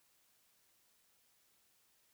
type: silence
effects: white hiss -73 dBFS RMS until 2.13 s